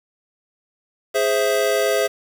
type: chord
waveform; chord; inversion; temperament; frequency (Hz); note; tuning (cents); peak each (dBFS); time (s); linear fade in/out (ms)
square; Ab augmented; none; equal; 415.3 / 523.3 / 659.3; Ab4 / C5 / E5; 0 / 0 / 0; -22; 1.14-2.08; 20
effects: 7-bit